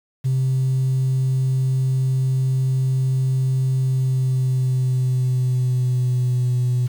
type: tone with pitch glide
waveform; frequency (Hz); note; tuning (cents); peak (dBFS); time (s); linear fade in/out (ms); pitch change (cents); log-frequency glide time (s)
sine; 131.1 to 124.32; C3 to B2; +4 to +12; -15; 0.24-6.88; 20; -92; 3.77-6.58
effects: tanh soft clip ceiling -13 dBFS + 7-bit